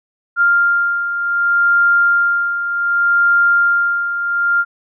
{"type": "beating tone pair", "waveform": "sine", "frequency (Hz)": [1396.9, 1397.56], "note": ["F6", "F6"], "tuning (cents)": [0, 1], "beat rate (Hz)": 0.66, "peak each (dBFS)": [-19, -12], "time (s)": [0.36, 4.65], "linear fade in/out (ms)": 50, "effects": []}